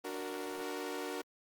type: chord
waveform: sawtooth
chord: D augmented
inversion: none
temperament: equal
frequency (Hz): 293.7 / 370 / 466.2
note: D4 / F#4 / A#4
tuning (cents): 0 / 0 / 0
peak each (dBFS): -39 / -38 / -38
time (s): 0.04-1.22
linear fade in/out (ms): 10
effects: Opus 24 kbps